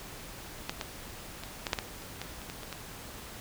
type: clicks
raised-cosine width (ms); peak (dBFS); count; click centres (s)
0.2; -14 / -16 / -22 / -14 / -9 / -14 / -30 / -18 / -28 / -22 / -25 / -20; 12; 0.695 / 0.812 / 1.436 / 1.668 / 1.732 / 1.788 / 2.022 / 2.216 / 2.417 / 2.499 / 2.633 / 2.727
effects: pink hiss -45 dBFS RMS until 3.4 s